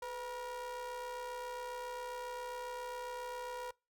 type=ring-modulated tone; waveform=square; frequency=233.1 Hz; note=A#3; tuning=in tune; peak=-38 dBFS; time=0.02-3.71 s; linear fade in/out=5 ms; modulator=733 Hz; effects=noise-tail reverb RT60 0.3 s tail -26 dB re dry + high-pass 60 Hz 12 dB/octave